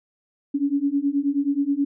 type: beating tone pair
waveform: sine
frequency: 277.2 / 286.6 Hz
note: C#4 / D4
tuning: 0 / -42 cents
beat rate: 9.4 Hz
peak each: -23 / -22 dBFS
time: 0.54-1.85 s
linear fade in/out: 10 ms
effects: none